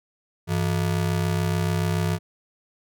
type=ring-modulated tone; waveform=square; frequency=132.5 Hz; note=C3; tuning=22 cents sharp; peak=-19 dBFS; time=0.47-2.19 s; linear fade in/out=50 ms; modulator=33.5 Hz; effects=none